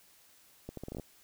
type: accelerating click train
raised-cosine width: 2 ms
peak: -27 dBFS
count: 9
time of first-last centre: 0.69-0.997 s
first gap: 83 ms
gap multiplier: 0.76
effects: white hiss -62 dBFS RMS until 1.23 s